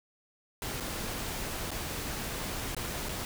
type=noise with dropouts; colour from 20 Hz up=pink; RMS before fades=-36 dBFS; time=0.62-3.25 s; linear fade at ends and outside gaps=1 ms; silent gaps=0.801-0.806 / 1.707-1.715 / 2.748-2.766 / 3.087-3.092 s; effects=none